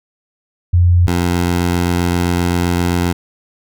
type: tone pair in turn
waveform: sine / 15% pulse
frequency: 88 / 87.66 Hz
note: F2 / F2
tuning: +14 / +7 cents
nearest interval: unison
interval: 7 cents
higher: first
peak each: -7 dBFS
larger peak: neither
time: 0.73-1.07 / 1.07-3.13 s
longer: second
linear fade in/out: 10 ms
effects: none